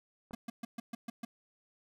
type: clicks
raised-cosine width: 1 ms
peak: -36 / -34 dBFS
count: 2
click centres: 0.309 / 0.334 s
type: tone bursts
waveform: square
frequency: 231.9 Hz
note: A#3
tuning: 9 cents flat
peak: -38 dBFS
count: 7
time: 0.33-1.25 s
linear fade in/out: 5 ms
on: 20 ms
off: 130 ms
effects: none